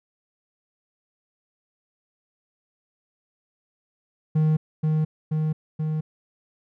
triangle tone with echo, 155.56 Hz, D#3, in tune, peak -15 dBFS, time 4.35-4.57 s, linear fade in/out 10 ms, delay 480 ms, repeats 3, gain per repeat -2 dB, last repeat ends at 6.01 s, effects none

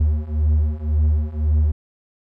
triangle beating tone pair, 75 / 76.9 Hz, D2 / D#2, +37 / -20 cents, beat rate 1.9 Hz, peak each -18 / -16 dBFS, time 0-1.72 s, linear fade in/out 10 ms, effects none

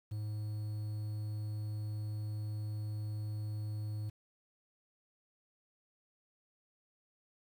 triangle tone with quantisation, 106.2 Hz, G#2, 39 cents sharp, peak -34 dBFS, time 0.11-4.1 s, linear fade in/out 10 ms, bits 10, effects none

